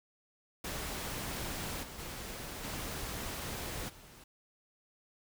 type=noise with level steps; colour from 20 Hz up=pink; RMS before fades=-39 / -47 / -43 / -40 / -55 dBFS; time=0.64-4.24 s; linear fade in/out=5 ms; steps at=1.82 / 1.98 / 2.63 / 3.88 s; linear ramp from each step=20 ms; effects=none